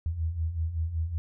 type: beating tone pair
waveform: sine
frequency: 77.8 / 83.1 Hz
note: D#2 / E2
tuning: 0 / +15 cents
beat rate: 5.3 Hz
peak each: -34 / -28 dBFS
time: 0.06-1.18 s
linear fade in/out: 0 ms
effects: none